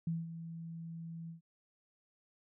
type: tone with ADSR envelope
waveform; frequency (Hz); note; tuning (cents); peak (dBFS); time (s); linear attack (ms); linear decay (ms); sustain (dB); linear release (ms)
sine; 165.4; E3; +6; -31; 0.07-1.41; 3; 190; -11; 120
effects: none